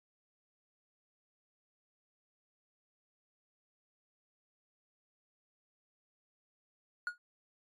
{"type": "tone with exponential decay", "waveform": "triangle", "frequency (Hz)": 1442, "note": "F#6", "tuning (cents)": -45, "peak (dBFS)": -28, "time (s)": [7.07, 7.18], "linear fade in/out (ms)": 1, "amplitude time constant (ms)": 22, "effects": ["AAC 32 kbps"]}